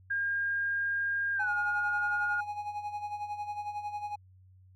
sine tone with pitch glide, 1613 to 1428.7 Hz, G6 to F6, +49 to +39 cents, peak -28 dBFS, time 0.1-2.41 s, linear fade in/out 10 ms, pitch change -210 cents, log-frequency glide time 1.35-1.51 s
triangle tone with tremolo, 830.6 Hz, G#5, in tune, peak -30 dBFS, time 1.39-4.16 s, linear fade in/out 10 ms, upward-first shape sine, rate 11 Hz, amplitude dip 65%
effects added 93 Hz sine -55 dBFS peak until 4.75 s

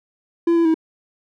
triangle tone with pitch steps, 338.2 / 334.9 / 321.5 Hz, E4 / E4 / E4, +44 / +27 / -43 cents, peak -11 dBFS, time 0.47-0.743 s, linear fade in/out 5 ms, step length 91 ms, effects none

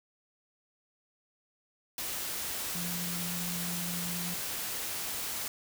sine tone in noise, 174.61 Hz, F3, in tune, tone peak -37 dBFS, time 2.75-4.34 s, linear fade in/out 2 ms, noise white, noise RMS -36 dBFS, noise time 1.98-5.48 s, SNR -4 dB, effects none

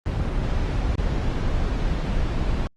brown noise with dropouts, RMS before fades -23 dBFS, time 0.06-2.67 s, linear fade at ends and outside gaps 0 ms, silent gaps 0.954-0.981 s, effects low-pass 5000 Hz 12 dB/octave + Opus 24 kbps

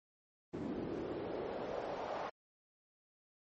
pink noise with band-pass filter sweep, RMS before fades -41 dBFS, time 0.53-2.3 s, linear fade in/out 10 ms, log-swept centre 280 to 750 Hz, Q 2.2, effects MP3 32 kbps

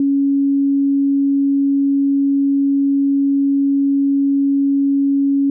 sine tone, 278 Hz, C#4, 5 cents sharp, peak -12 dBFS, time 0-5.5 s, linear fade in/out 2 ms, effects none

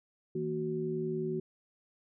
sine tone cluster, 160.9 / 232.1 / 372.7 Hz, E3 / A#3 / F#4, -42 / -7 / +13 cents, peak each -37 / -39 / -33 dBFS, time 0.35-1.4 s, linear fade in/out 5 ms, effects none

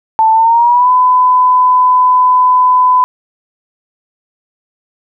sine tone with pitch glide, 885 to 1004.9 Hz, A5 to B5, +10 to +30 cents, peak -5 dBFS, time 0.19-3.04 s, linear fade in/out 0 ms, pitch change +220 cents, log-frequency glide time 0.33-0.9 s, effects none

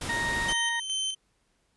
pink noise, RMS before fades -34 dBFS, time 0.01-0.53 s, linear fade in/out 5 ms
harmonic tone, 932.3 Hz, A#5, in tune, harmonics 1 / 2 / 4, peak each -34 / -28 / -42 dBFS, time 0.09-0.8 s, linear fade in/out 5 ms
sawtooth tone with tremolo, 3090 Hz, G7, 26 cents flat, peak -24 dBFS, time 0.48-1.15 s, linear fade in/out 10 ms, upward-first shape square, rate 2.4 Hz, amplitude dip 50%
effects pink hiss -71 dBFS RMS until 1.76 s + resampled to 24000 Hz

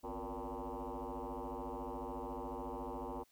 sine tone with frequency modulation, 267 Hz, C4, 35 cents sharp, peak -39 dBFS, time 0.03-3.24 s, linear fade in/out 20 ms, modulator 104 Hz, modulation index 7.2, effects tanh soft clip ceiling -35 dBFS + white hiss -72 dBFS RMS until 3.31 s

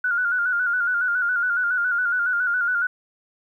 sine tone with vibrato, 1445 Hz, F#6, 41 cents flat, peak -19 dBFS, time 0.04-2.87 s, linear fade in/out 5 ms, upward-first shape square, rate 7.2 Hz, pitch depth 51 cents each way, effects 10-bit

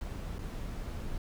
brown noise with dropouts, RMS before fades -38 dBFS, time 0.01-1.18 s, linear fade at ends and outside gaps 2 ms, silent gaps 0.385-0.39 s, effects none

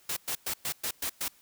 white noise bursts, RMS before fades -32 dBFS, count 7, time 0.09-1.282 s, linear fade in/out 5 ms, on 76 ms, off 110 ms, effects white hiss -61 dBFS RMS until 1.41 s

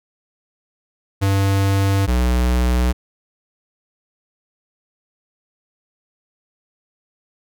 square tone pair in turn, 98 / 61.5 Hz, G2 / B1, 0 / -7 cents, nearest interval minor sixth, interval 807 cents, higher first, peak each -15 dBFS, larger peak neither, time 1.21-2.07 / 2.07-2.93 s, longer neither, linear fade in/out 20 ms, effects none

